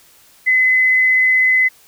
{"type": "tone", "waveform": "sine", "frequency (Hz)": 2029, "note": "B6", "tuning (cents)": 46, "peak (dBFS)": -10, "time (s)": [0.46, 1.69], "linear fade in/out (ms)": 20, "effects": ["white hiss -49 dBFS RMS until 1.87 s"]}